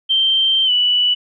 sine tone with pitch glide, 3136 to 2960 Hz, G7 to F#7, 0 to 0 cents, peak -12 dBFS, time 0.09-1.15 s, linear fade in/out 20 ms, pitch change -100 cents, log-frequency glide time 0.65-0.71 s, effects none

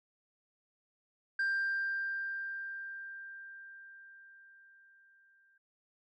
sine tone with exponential decay, 1585 Hz, G6, 19 cents sharp, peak -26 dBFS, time 1.39-5.58 s, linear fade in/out 5 ms, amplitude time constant 910 ms, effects tanh soft clip ceiling -28 dBFS

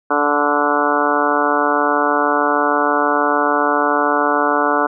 harmonic tone with a mistuned harmonic, 146.2 Hz, D3, 7 cents flat, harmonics 2 / 3 / 4 / 5 / 6 / 7 / 8 / 9 / 10, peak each -22 / -22 / -22 / -22 / -22 / -22 / -22 / -22 / -22 dBFS, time 0.1-4.87 s, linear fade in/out 10 ms, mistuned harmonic 8, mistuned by -20 cents, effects none

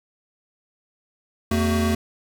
square tone cluster, 84.2 / 224.7 / 377.4 Hz, E2 / A3 / F#4, +37 / +37 / +34 cents, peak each -24 / -22 / -28 dBFS, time 1.51-1.95 s, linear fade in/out 5 ms, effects 9-bit

